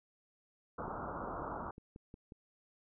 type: low-pass noise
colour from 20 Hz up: white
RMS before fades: -42 dBFS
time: 0.78-1.71 s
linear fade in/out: 5 ms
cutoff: 1400 Hz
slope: 96 dB/octave
type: click train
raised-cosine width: 3 ms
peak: -37 dBFS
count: 9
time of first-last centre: 0.88-2.321 s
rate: 5.55 Hz
effects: none